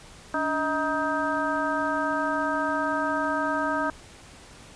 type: harmonic tone with a mistuned harmonic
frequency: 314.5 Hz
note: D#4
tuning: 19 cents sharp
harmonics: 1 / 2 / 3 / 4 / 5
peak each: -30 / -30 / -30 / -30 / -30 dBFS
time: 0.34-3.9 s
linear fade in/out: 2 ms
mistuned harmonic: 1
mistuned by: -150 cents
effects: pink hiss -48 dBFS RMS until 4.75 s + resampled to 22050 Hz